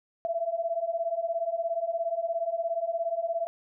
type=beating tone pair; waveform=sine; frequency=659.3 / 676.3 Hz; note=E5 / E5; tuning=0 / +44 cents; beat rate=17 Hz; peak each=-31 / -29 dBFS; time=0.25-3.47 s; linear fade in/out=0 ms; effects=none